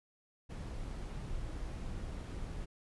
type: noise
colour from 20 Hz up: brown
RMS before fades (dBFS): -41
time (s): 0.49-2.66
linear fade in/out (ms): 20
effects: resampled to 24000 Hz